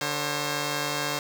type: tone pair together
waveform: 5% pulse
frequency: 146.8 / 536.9 Hz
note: D3 / C5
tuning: 0 / +45 cents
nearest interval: octave + minor seventh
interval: 2245 cents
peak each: -18 dBFS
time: 0.01-1.19 s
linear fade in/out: 2 ms
effects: none